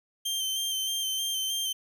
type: tone with vibrato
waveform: sawtooth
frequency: 3136 Hz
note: G7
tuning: in tune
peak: -25 dBFS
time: 0.25-1.73 s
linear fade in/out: 10 ms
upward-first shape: square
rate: 3.2 Hz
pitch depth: 21 cents each way
effects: none